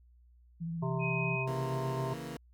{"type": "tone with vibrato", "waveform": "sine", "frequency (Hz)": 166.3, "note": "E3", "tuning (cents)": 16, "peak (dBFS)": -34, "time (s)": [0.6, 1.37], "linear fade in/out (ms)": 20, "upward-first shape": "sine", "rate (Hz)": 15, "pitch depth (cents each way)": 29}
{"type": "harmonic tone", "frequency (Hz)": 131.1, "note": "C3", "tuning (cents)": 4, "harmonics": [1, 3, 5, 7, 8], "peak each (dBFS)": [-34, -39, -41, -42, -43], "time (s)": [0.82, 2.14], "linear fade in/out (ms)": 10}
{"type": "tone", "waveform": "sine", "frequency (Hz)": 2510, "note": "D#7", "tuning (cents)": 15, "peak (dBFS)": -34, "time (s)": [0.99, 1.47], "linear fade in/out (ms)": 50}
{"type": "chord", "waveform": "20% pulse", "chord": "A# diminished", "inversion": "first", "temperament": "equal", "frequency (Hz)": [138.59, 164.81, 233.1], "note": ["C#3", "E3", "A#3"], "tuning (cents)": [0, 0, 0], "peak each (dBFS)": -39, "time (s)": [1.47, 2.37], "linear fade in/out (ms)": 5}
{"effects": ["added 60 Hz sine -58 dBFS peak until 2.53 s"]}